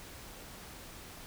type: silence
effects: pink hiss -49 dBFS RMS until 1.26 s